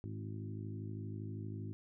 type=harmonic tone with a mistuned harmonic; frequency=52.6 Hz; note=G#1; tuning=23 cents sharp; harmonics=2 / 3 / 4 / 5 / 6 / 7; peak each=-42 / -50 / -50 / -51 / -52 / -54 dBFS; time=0.04-1.73 s; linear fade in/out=0 ms; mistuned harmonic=6; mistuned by=+19 cents; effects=none